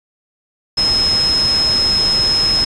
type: tone in noise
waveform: sine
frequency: 5150 Hz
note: E8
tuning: 41 cents flat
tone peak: -12 dBFS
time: 0.77-2.65 s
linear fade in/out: 10 ms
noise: pink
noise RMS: -24 dBFS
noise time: 0.77-2.65 s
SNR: +9 dB
effects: resampled to 22050 Hz